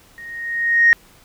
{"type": "tone with level ramp", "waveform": "sine", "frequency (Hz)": 1864.7, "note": "A#6", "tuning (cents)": 0, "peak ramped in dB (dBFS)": [-34, -6], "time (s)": [0.18, 0.93], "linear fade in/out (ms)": 0, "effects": ["tanh soft clip ceiling -2 dBFS", "pink hiss -50 dBFS RMS until 1.24 s"]}